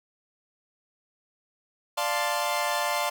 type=chord; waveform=sawtooth; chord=D minor seventh; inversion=none; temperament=equal; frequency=587.3 / 698.5 / 880 / 1046.5 Hz; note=D5 / F5 / A5 / C6; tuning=0 / 0 / 0 / 0 cents; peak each=-27 dBFS; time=1.97-3.1 s; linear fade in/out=10 ms; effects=none